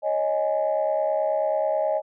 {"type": "chord", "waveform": "sine", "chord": "C# suspended second", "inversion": "none", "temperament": "just", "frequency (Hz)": [554.4, 623.7, 831.5], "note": ["C#5", "D#5", "G#5"], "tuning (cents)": [0, 4, 2], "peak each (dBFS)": [-26, -22, -28], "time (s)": [0.02, 2.02], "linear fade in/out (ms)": 50, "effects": ["tanh soft clip ceiling -13 dBFS"]}